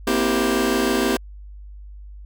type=chord; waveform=sawtooth; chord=C dominant seventh; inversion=third; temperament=just; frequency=235.5 / 261.6 / 327 / 392.4 Hz; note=Bb3 / C4 / E4 / G4; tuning=+18 / 0 / -14 / +2 cents; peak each=-20 / -19 / -21 / -18 dBFS; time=0.07-1.17 s; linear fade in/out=5 ms; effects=added 50 Hz sine -36 dBFS peak until 2.25 s